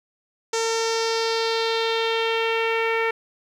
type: tone with low-pass filter sweep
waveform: sawtooth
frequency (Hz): 453.4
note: A#4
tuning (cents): -48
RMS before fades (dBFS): -23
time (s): 0.53-3.11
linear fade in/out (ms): 5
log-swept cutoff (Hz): 6700 to 2200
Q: 3
effects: 9-bit